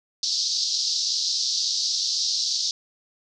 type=band-pass noise; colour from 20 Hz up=pink; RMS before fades=-25 dBFS; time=0.23-2.71 s; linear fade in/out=2 ms; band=4100 to 5800 Hz; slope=48 dB/octave; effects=none

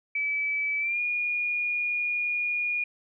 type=tone with pitch glide; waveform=sine; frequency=2300 to 2437 Hz; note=D7 to D#7; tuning=-37 to -37 cents; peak=-25 dBFS; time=0.15-2.84 s; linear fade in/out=5 ms; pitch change=+100 cents; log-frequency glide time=0.79-1 s; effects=none

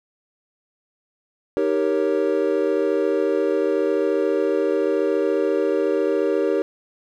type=chord; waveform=triangle; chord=Eb dominant seventh; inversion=none; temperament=equal; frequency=311.1 / 392 / 466.2 / 554.4 Hz; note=Eb4 / G4 / Bb4 / Db5; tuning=0 / 0 / 0 / 0 cents; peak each=-23 / -20 / -21 / -23 dBFS; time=1.57-6.62 s; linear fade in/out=0 ms; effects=none

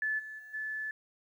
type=tone with level steps; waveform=sine; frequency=1735 Hz; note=A6; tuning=25 cents flat; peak=-29 / -41 / -47 / -34 dBFS; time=0.02-0.91 s; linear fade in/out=2 ms; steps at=0.18 / 0.38 / 0.53 s; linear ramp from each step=20 ms; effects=11-bit

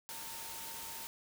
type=tone in noise; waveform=sine; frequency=910 Hz; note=A#5; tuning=42 cents flat; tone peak=-52 dBFS; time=0.09-1.07 s; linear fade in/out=0 ms; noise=white; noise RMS=-45 dBFS; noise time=0.09-1.07 s; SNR=-10 dB; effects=none

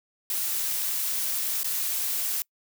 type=noise with dropouts; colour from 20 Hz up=blue; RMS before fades=-28 dBFS; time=0.3-2.42 s; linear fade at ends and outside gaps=1 ms; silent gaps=1.632-1.644 s; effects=noise-tail reverb RT60 0.1 s tail -26 dB re dry

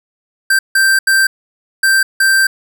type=tone bursts at uneven times; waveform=square; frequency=1568 Hz; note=G6; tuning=in tune; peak=-9 dBFS; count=5; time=0.5-0.59 / 0.75-0.99 / 1.07-1.27 / 1.83-2.03 / 2.2-2.47 s; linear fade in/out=5 ms; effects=none

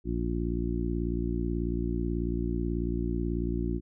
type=harmonic tone; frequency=58.27 Hz; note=A#1; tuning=in tune; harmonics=1 / 2 / 3 / 4 / 5 / 6; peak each=-31 / -37 / -35 / -37 / -35 / -35 dBFS; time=0.04-3.81 s; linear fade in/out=50 ms; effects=none

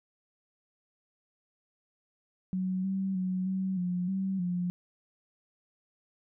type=tone with pitch steps; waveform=sine; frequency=186 / 192.2 / 185 / 189.4 / 178.9 / 191.7 / 177.7 Hz; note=F#3 / G3 / F#3 / F#3 / F3 / G3 / F3; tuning=+9 / -34 / 0 / +41 / +42 / -38 / +30 cents; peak=-28 dBFS; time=2.53-4.7 s; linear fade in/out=0 ms; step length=310 ms; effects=none

